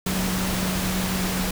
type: tone in noise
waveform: sine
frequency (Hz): 185.7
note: F#3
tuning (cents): +7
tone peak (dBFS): -25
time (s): 0.06-1.51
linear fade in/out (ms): 5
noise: pink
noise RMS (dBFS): -27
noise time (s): 0.06-1.51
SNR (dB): -1
effects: none